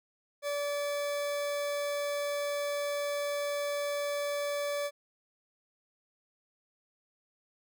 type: tone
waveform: 40% pulse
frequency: 577 Hz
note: D5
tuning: 31 cents flat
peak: -30 dBFS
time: 0.42-4.91 s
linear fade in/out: 50 ms
effects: none